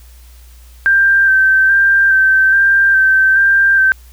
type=tone with vibrato; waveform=sine; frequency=1568 Hz; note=G6; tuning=in tune; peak=-7 dBFS; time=0.86-3.92 s; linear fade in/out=0 ms; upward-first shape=square; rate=1.2 Hz; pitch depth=19 cents each way; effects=added 60 Hz sine -37 dBFS peak until 4.12 s + white hiss -48 dBFS RMS until 4.12 s